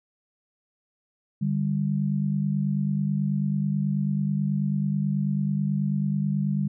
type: tone pair together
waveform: sine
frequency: 148.39 / 197.6 Hz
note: D3 / G3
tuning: +18 / +14 cents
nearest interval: perfect fourth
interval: 496 cents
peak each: -25 dBFS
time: 1.41-6.68 s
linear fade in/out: 10 ms
effects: none